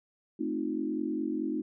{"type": "chord", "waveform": "sine", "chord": "F dominant seventh", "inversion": "first", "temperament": "equal with one note detuned", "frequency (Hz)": [220, 261.6, 311.1, 355.9], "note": ["A3", "C4", "Eb4", "F4"], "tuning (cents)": [0, 0, 0, 33], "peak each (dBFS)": [-37, -35, -32, -38], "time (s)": [0.39, 1.62], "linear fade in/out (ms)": 10, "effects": []}